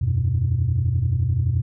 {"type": "chord", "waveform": "sine", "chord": "E suspended second", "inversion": "none", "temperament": "equal with one note detuned", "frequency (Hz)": [82.41, 93.95, 123.47], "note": ["E2", "F#2", "B2"], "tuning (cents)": [0, 27, 0], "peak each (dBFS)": [-23, -21, -20], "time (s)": [0.01, 1.62], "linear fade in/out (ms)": 10, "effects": ["tanh soft clip ceiling -12 dBFS"]}